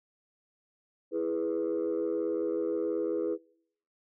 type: chord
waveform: sine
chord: E major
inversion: none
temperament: equal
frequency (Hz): 329.6 / 415.3 / 493.9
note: E4 / G#4 / B4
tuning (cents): 0 / 0 / 0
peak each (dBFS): -31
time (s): 1.11-3.38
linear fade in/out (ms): 50
effects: noise-tail reverb RT60 0.7 s tail -26 dB re dry + tanh soft clip ceiling -23 dBFS